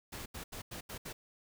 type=noise bursts at uneven times; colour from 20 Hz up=pink; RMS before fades=-44 dBFS; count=6; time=0.12-0.26 / 0.34-0.44 / 0.52-0.62 / 0.71-0.81 / 0.89-0.98 / 1.05-1.13 s; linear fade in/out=10 ms; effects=none